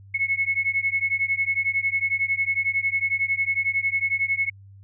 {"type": "beating tone pair", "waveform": "sine", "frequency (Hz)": [2187, 2198], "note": ["C#7", "C#7"], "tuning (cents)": [-24, -15], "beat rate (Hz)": 11, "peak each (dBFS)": -24, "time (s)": [0.14, 4.5], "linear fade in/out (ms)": 10, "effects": ["added 98 Hz sine -44 dBFS peak until 4.83 s"]}